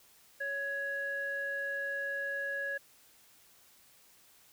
square tone with low-pass filter, 557 Hz, C#5, 8 cents sharp, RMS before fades -36 dBFS, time 0.4-2.78 s, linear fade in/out 10 ms, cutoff 1700 Hz, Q 7.2, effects white hiss -62 dBFS RMS until 4.52 s

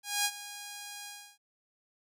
5% pulse tone with ADSR envelope, 819 Hz, G#5, 24 cents flat, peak -14 dBFS, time 0.03-1.38 s, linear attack 220 ms, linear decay 55 ms, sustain -16 dB, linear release 320 ms, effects none

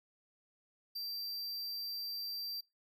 square tone, 4699 Hz, D8, in tune, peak -39 dBFS, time 0.95-2.61 s, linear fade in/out 10 ms, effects noise-tail reverb RT60 0.2 s tail -21 dB re dry

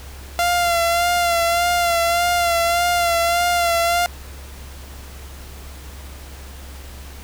sawtooth tone with vibrato, 690 Hz, F5, 21 cents flat, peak -12 dBFS, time 0.39-4.06 s, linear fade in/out 0 ms, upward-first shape sine, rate 1.7 Hz, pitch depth 34 cents each way, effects added 68 Hz sine -35 dBFS peak until 7.23 s + pink hiss -41 dBFS RMS until 7.23 s

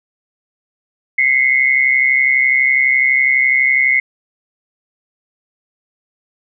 sine tone pair together, 2043 / 2175 Hz, C7 / C#7, -42 / -33 cents, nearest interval minor second, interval 109 cents, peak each -13 dBFS, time 1.18-4 s, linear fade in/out 5 ms, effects none

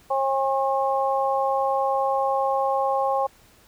harmonic tone, 270.1 Hz, C#4, 45 cents flat, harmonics 2 / 3 / 4, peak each -24 / -23 / -27 dBFS, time 0.1-3.27 s, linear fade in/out 10 ms, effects pink hiss -55 dBFS RMS until 3.67 s

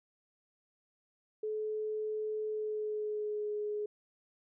sine tone with pitch glide, 429.9 to 419.1 Hz, A4 to G#4, -40 to +16 cents, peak -33 dBFS, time 1.43-3.86 s, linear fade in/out 5 ms, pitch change -44 cents, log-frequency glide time 2.49-3.52 s, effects none

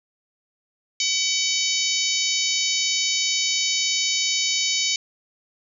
harmonic tone, 757 Hz, F#5, 39 cents sharp, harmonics 3 / 4 / 5 / 6 / 7 / 8 / 9, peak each -28 / -28 / -28 / -28 / -28 / -28 / -28 dBFS, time 1-4.96 s, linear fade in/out 2 ms, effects none

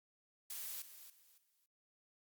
blue noise with echo, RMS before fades -45 dBFS, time 0.5-0.82 s, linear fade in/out 2 ms, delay 280 ms, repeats 3, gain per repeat -11 dB, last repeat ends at 1.66 s, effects Opus 48 kbps

